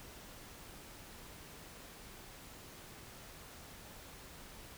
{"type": "silence", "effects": ["pink hiss -53 dBFS RMS until 4.77 s"]}